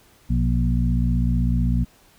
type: harmonic tone with a mistuned harmonic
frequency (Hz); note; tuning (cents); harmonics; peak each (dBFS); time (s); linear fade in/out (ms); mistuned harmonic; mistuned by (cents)
60; B1; -49; 1 / 2 / 3 / 4; -20 / -23 / -25 / -26; 0.29-1.85; 20; 2; +59
effects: pink hiss -55 dBFS RMS until 2.18 s

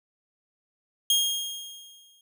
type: tone with exponential decay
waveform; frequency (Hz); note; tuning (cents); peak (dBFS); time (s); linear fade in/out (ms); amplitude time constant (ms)
sawtooth; 3245; G#7; -41; -15; 1.1-2.21; 2; 240
effects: none

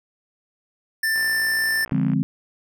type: tone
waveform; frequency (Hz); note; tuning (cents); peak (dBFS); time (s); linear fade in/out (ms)
square; 1777; A6; +17; -20; 1.03-1.85; 5
type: click train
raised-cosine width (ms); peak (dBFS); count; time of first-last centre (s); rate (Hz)
0.5; -24; 58; 1.16-2.134; 58.5
type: chord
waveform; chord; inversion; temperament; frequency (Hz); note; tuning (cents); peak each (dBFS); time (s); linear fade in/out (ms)
sine; D half-diminished seventh; none; equal; 146.83 / 174.61 / 207.7 / 261.6; D3 / F3 / Ab3 / C4; 0 / 0 / 0 / 0; -23 / -24 / -24 / -23; 1.92-2.23; 0
effects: none

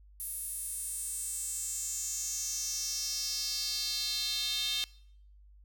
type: tone with high-pass filter sweep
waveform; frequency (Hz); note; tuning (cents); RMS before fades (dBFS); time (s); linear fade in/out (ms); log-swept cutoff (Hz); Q
square; 242.9; B3; -29; -35; 0.2-4.84; 0; 11000 to 3500; 5
effects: noise-tail reverb RT60 0.7 s tail -23 dB re dry + added 50 Hz sine -54 dBFS peak until 5.64 s

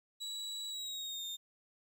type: tone with pitch glide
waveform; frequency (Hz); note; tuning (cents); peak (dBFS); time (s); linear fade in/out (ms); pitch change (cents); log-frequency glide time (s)
35% pulse; 3908 to 3646; B7 to A#7; -19 to -39; -38; 0.2-1.37; 20; -120; 0.7-1.25
effects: 12-bit

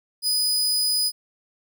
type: tone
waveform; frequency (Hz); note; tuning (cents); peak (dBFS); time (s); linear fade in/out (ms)
sawtooth; 4978; D#8; 0; -17; 0.22-1.12; 50
effects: none

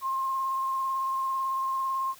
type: tone with vibrato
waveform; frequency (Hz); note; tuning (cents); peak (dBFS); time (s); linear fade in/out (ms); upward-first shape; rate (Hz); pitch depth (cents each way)
sine; 1064; C6; +29; -26; 0.01-2.15; 50; sine; 18; 15
effects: white hiss -52 dBFS RMS until 2.19 s

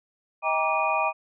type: tone cluster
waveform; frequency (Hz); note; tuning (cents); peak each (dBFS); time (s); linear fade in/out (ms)
sine; 635 / 796 / 947 / 1167 / 2463; D#5 / G5 / A#5 / D6 / D#7; +35 / +26 / +27 / -11 / -18; -28; 0.42-1.13; 50
effects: none

